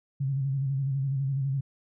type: tone with vibrato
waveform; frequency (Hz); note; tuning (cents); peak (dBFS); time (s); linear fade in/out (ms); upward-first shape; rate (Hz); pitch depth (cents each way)
sine; 136.2; C#3; -30; -25; 0.2-1.61; 10; square; 12; 46
effects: none